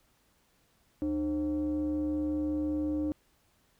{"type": "tone with frequency modulation", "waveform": "sine", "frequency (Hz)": 302.4, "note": "D#4", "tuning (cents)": -49, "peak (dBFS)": -27, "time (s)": [1.02, 3.12], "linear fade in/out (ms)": 0, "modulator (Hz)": 230, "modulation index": 0.5, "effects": ["tanh soft clip ceiling -24 dBFS", "pink hiss -69 dBFS RMS until 3.79 s"]}